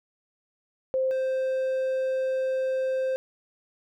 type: tone pair in turn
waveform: sine / triangle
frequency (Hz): 523.3 / 523.3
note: C5 / C5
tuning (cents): 0 / 0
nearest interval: unison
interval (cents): 0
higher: neither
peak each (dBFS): -22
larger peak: neither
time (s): 0.94-1.11 / 1.11-3.16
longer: second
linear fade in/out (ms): 0
effects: none